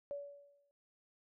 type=tone with exponential decay; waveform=sine; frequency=570 Hz; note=C#5; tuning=48 cents sharp; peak=-37 dBFS; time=0.11-0.71 s; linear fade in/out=0 ms; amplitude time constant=130 ms; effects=none